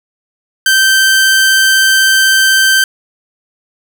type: tone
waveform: sawtooth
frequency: 1556 Hz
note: G6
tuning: 13 cents flat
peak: -3 dBFS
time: 0.66-2.84 s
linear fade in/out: 2 ms
effects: none